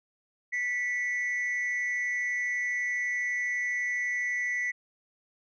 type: tone pair together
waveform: sine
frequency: 1968 / 2184 Hz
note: B6 / C#7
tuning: -7 / -26 cents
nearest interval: major second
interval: 181 cents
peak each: -26 / -33 dBFS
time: 0.52-4.72 s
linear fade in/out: 20 ms
effects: tanh soft clip ceiling -25 dBFS